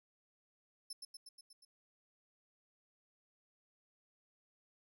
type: tone with echo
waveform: 30% pulse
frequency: 5274 Hz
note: E8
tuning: in tune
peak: -39 dBFS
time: 0.9-0.93 s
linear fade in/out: 5 ms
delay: 120 ms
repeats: 6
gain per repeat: -3 dB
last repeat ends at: 1.65 s
effects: none